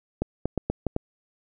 clicks, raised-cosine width 2 ms, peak -11 dBFS, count 6, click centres 0.22 / 0.456 / 0.577 / 0.7 / 0.867 / 0.964 s, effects none

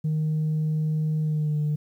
sine tone with pitch glide, 155.1 to 149.99 Hz, D#3 to D3, -5 to +37 cents, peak -20 dBFS, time 0.04-1.76 s, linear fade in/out 10 ms, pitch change -58 cents, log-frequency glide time 1.21-1.57 s, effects tanh soft clip ceiling -20 dBFS + 10-bit

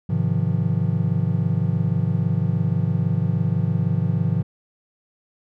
triangle chord, F minor seventh, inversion first, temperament just, 104.77 / 130.96 / 157.15 / 174.61 Hz, Ab2 / C3 / Eb3 / F3, +16 / +2 / +18 / 0 cents, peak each -22 dBFS, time 0.09-4.43 s, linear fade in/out 10 ms, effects none

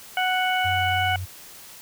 harmonic tone, 740 Hz, F#5, in tune, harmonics 1 / 2 / 3 / 4, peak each -23 / -26 / -28 / -29 dBFS, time 0.17-1.16 s, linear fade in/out 2 ms
sine tone with vibrato, 93 Hz, F#2, 9 cents sharp, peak -28 dBFS, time 0.64-1.26 s, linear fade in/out 20 ms, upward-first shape sine, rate 3.2 Hz, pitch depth 13 cents each way
effects white hiss -44 dBFS RMS until 1.81 s

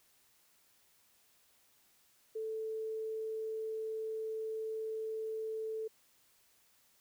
sine tone, 440.3 Hz, A4, 1 cent sharp, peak -36 dBFS, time 2.35-5.88 s, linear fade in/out 10 ms, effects white hiss -69 dBFS RMS until 7 s

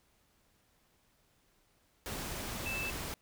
sine tone in noise, 2637 Hz, E7, in tune, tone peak -36 dBFS, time 2.66-2.9 s, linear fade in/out 0 ms, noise pink, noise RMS -40 dBFS, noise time 2.06-3.14 s, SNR +1 dB, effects pink hiss -71 dBFS RMS until 3.21 s

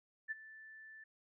sine tone with ADSR envelope, 1760 Hz, A6, in tune, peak -35 dBFS, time 0.28-1.04 s, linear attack 32 ms, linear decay 22 ms, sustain -17 dB, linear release 6 ms, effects none

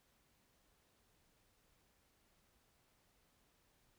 silence, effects pink hiss -75 dBFS RMS until 3.98 s

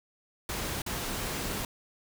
pink noise with dropouts, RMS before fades -34 dBFS, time 0.49-1.65 s, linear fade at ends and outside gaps 2 ms, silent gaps 0.819-0.863 s, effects none

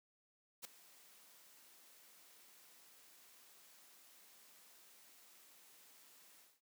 white noise with ADSR envelope, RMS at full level -45 dBFS, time 0.62-6.61 s, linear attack 29 ms, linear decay 4 ms, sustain -19 dB, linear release 220 ms, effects noise-tail reverb RT60 0.1 s tail -19 dB re dry + high-pass 200 Hz 12 dB/octave

